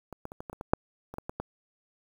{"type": "clicks", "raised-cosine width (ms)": 1, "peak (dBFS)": [-26, -23, -28, -24, -24, -28, -23, -6, -27, -21, -20, -18], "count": 12, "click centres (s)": [0.127, 0.254, 0.319, 0.405, 0.498, 0.53, 0.611, 0.735, 1.14, 1.184, 1.295, 1.4], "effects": ["8-bit"]}